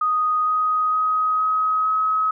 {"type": "tone with pitch steps", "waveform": "sine", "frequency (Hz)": [1244.5, 1252.4, 1260.4, 1268.4, 1276.5], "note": ["D#6", "D#6", "D#6", "D#6", "D#6"], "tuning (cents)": [0, 11, 22, 33, 44], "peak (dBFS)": -17, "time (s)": [0.01, 2.31], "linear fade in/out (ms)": 5, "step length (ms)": 460, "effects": []}